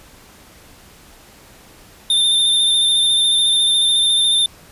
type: tone with vibrato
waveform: square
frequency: 3593 Hz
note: A7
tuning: 36 cents sharp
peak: -13 dBFS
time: 2.1-4.46 s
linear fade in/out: 2 ms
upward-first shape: square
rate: 14 Hz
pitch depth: 19 cents each way
effects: pink hiss -45 dBFS RMS until 4.71 s + resampled to 32000 Hz